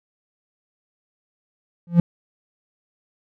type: tone with exponential growth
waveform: triangle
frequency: 172 Hz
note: F3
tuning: 26 cents flat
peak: -4 dBFS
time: 1.87-2 s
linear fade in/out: 2 ms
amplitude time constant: 27 ms
effects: none